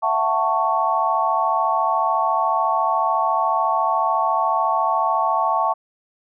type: chord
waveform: sine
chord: F# minor seventh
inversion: third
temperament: just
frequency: 666 / 740 / 888 / 1110 Hz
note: E5 / F#5 / A5 / C#6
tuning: +18 / 0 / +16 / +2 cents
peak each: -24 / -24 / -21 / -21 dBFS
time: 0.02-5.74 s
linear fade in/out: 20 ms
effects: none